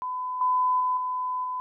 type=tone with level steps; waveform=sine; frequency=1007 Hz; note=B5; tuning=33 cents sharp; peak=-28 / -20 / -22 / -26 / -28 dBFS; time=0.02-1.6 s; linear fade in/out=0 ms; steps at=0.41 / 0.8 / 0.97 / 1.44 s; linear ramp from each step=2 ms; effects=none